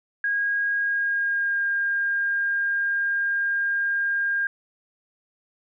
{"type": "tone with pitch glide", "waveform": "sine", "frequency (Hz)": [1636, 1609.8], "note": ["G#6", "G6"], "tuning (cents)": [-26, 46], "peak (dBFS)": -21, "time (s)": [0.24, 4.47], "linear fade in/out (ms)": 2, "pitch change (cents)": -28, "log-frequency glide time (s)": [0.76, 1.66], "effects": []}